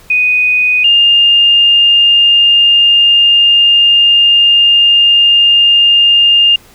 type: tone pair in turn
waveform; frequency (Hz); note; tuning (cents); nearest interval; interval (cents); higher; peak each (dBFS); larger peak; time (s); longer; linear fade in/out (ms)
sine; 2489 / 2814; D#7 / F7; 0 / +12; major second; 212; second; -7 / -4; second; 0.1-0.84 / 0.84-6.56; second; 5
effects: pink hiss -42 dBFS RMS until 6.74 s